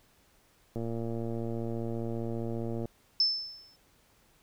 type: click train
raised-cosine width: 2 ms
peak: -23 dBFS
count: 242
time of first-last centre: 0.76-2.856 s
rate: 115 Hz
type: tone with exponential decay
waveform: sine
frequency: 5274 Hz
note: E8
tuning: in tune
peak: -20 dBFS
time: 3.2-3.76 s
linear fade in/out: 2 ms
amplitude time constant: 120 ms
effects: pink hiss -65 dBFS RMS until 4.42 s